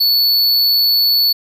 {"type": "tone", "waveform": "square", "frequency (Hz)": 4439, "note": "C#8", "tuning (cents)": 2, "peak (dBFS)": -11, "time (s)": [0, 1.33], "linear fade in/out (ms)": 10, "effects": []}